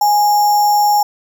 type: tone with sample-and-hold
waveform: sine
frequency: 830.6 Hz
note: G#5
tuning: in tune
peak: -9 dBFS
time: 0.01-1.03 s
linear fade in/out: 5 ms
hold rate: 6300 Hz
effects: none